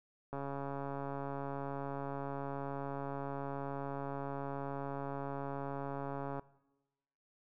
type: click train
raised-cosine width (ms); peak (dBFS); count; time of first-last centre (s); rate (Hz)
1; -27; 844; 0.33-6.395; 139
effects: noise-tail reverb RT60 1.0 s tail -20 dB re dry